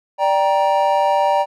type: chord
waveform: triangle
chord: G minor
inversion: second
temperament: just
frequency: 588 / 784 / 940.8 Hz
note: D5 / G5 / Bb5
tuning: +2 / 0 / +16 cents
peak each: -16 dBFS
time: 0.18-1.46 s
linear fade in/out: 50 ms
effects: none